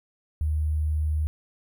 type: tone with sample-and-hold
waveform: sine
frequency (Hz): 76.6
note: D#2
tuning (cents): -27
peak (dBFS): -22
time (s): 0.41-1.27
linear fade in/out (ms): 0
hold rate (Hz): 11025
effects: none